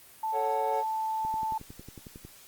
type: tone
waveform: sine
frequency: 880 Hz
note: A5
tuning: in tune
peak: -28 dBFS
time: 0.23-1.58 s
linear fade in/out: 5 ms
type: chord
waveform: triangle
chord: F# minor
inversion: first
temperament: equal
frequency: 440 / 554.4 / 740 Hz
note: A4 / C#5 / F#5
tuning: 0 / 0 / 0 cents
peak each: -31 dBFS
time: 0.32-0.84 s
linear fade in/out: 50 ms
type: click train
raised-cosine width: 3 ms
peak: -31 dBFS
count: 12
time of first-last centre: 1.25-2.25 s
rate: 11 Hz
effects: white hiss -53 dBFS RMS until 2.47 s + Opus 32 kbps